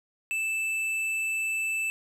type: tone with hard clipping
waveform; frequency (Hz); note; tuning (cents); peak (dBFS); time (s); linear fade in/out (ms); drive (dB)
triangle; 2639; E7; +1; -28; 0.31-1.9; 0; 11
effects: none